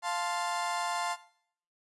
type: chord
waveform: 35% pulse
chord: F major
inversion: none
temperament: equal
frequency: 698.5 / 880 / 1046.5 Hz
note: F5 / A5 / C6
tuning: 0 / 0 / 0 cents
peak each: -33 dBFS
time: 0.02-1.17 s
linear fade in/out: 50 ms
effects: noise-tail reverb RT60 0.6 s tail -17 dB re dry + resampled to 24000 Hz